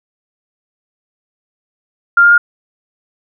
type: tone with pitch steps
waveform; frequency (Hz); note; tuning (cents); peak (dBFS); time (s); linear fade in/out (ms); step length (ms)
sine; 1397 / 1407.5 / 1418.1; F6 / F6 / F6; 0 / +13 / +26; -4; 2.17-2.38; 5; 70
effects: none